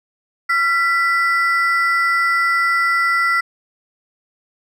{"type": "ring-modulated tone", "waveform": "triangle", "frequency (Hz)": 1673, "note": "G#6", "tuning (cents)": 12, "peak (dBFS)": -9, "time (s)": [0.49, 3.41], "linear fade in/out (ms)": 10, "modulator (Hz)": 305, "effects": []}